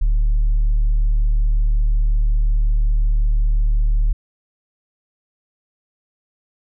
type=tone; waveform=sine; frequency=37.25 Hz; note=D1; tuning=25 cents sharp; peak=-10 dBFS; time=0.01-4.13 s; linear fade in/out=10 ms; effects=tanh soft clip ceiling -12 dBFS